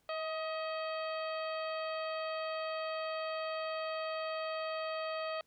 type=harmonic tone with a mistuned harmonic; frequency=637 Hz; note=D#5; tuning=41 cents sharp; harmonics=1 / 2 / 3 / 4 / 5 / 6 / 7; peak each=-37 / -41 / -48 / -47 / -50 / -54 / -51 dBFS; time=0.09-5.41 s; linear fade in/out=2 ms; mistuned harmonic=2; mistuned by=-28 cents; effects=pink hiss -74 dBFS RMS until 5.46 s